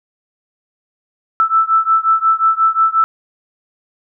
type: beating tone pair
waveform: sine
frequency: 1318.5 / 1324.1 Hz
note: E6 / E6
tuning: 0 / +7 cents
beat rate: 5.6 Hz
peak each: -13 / -14 dBFS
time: 1.4-3.04 s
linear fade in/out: 0 ms
effects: none